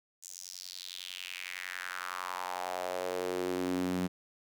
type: tone with high-pass filter sweep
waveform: sawtooth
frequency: 90.9 Hz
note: F#2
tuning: 30 cents flat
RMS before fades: -37 dBFS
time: 0.22-4.08 s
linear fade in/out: 20 ms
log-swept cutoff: 7100 to 200 Hz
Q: 3.4
effects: none